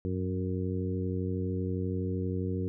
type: harmonic tone with a mistuned harmonic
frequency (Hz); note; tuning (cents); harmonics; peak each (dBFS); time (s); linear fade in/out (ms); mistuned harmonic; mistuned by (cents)
92.5; F#2; 0; 1 / 2 / 3 / 4 / 5; -32 / -35 / -37 / -38 / -39; 0.05-2.68; 0; 1; +32
effects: none